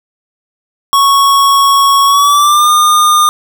square tone with pitch glide, 1108 to 1215.3 Hz, C#6 to D#6, -1 to -41 cents, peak -6 dBFS, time 0.93-3.29 s, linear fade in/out 0 ms, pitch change +160 cents, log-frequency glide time 2.05-2.7 s, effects none

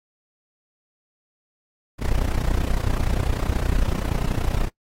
brown noise with amplitude modulation, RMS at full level -18 dBFS, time 1.98-4.7 s, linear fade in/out 50 ms, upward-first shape sine, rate 30.5 Hz, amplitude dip 90%, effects noise-tail reverb RT60 0.1 s tail -20 dB re dry + AAC 48 kbps

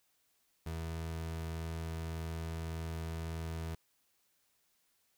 30% pulse tone, 81.7 Hz, E2, 15 cents flat, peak -35 dBFS, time 0.66-3.75 s, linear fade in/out 5 ms, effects white hiss -75 dBFS RMS until 5.17 s

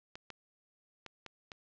clicks, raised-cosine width 0.2 ms, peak -27 dBFS, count 5, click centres 0.155 / 0.303 / 1.063 / 1.263 / 1.518 s, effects low-pass 5000 Hz 12 dB/octave

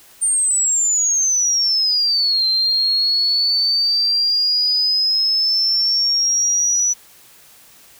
sine exponential two-way sweep, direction down then up, 8940 to 4124 to 5930 Hz, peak -14 dBFS, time 0.21-6.94 s, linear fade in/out 20 ms, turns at 2.46 s, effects white hiss -47 dBFS RMS until 7.99 s

